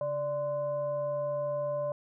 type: tone with frequency modulation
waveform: sine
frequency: 587.3 Hz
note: D5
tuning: in tune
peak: -29 dBFS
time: 0.01-1.92 s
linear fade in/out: 2 ms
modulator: 447 Hz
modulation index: 0.48
effects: none